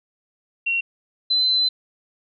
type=tone pair in turn; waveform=sine; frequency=2738 / 4048 Hz; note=F7 / B7; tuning=-35 / +42 cents; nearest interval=perfect fifth; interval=677 cents; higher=second; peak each=-19 / -16 dBFS; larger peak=second; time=0.66-0.81 / 1.3-1.69 s; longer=second; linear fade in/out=10 ms; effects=none